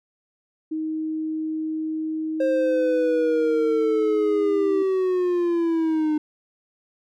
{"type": "tone with pitch glide", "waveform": "sine", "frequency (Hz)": [314.4, 317], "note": ["D#4", "D#4"], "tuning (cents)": [18, 32], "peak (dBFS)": -24, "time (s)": [0.71, 4.83], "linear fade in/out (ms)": 10, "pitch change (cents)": 14, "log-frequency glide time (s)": [1.41, 4.53]}
{"type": "linear sweep", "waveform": "triangle", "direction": "down", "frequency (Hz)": [533, 302.2], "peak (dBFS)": -17, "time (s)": [2.4, 6.18], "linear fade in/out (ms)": 5}
{"effects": []}